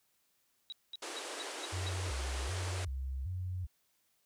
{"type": "tone bursts", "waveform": "sine", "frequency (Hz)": 3856, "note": "B7", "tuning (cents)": -42, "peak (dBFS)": -40, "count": 6, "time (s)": [0.7, 1.888], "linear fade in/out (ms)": 0, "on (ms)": 23, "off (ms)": 210}
{"type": "band-pass noise", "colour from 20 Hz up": "pink", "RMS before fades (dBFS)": -43, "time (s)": [1.02, 2.85], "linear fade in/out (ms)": 5, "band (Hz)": [310, 9900], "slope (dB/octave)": 48}
{"type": "tone with vibrato", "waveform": "sine", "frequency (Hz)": 77.78, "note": "D#2", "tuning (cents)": 0, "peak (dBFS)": -35, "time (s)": [1.72, 3.67], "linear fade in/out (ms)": 20, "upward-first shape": "square", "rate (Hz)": 1.3, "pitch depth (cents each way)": 280}
{"effects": ["white hiss -75 dBFS RMS until 4.25 s"]}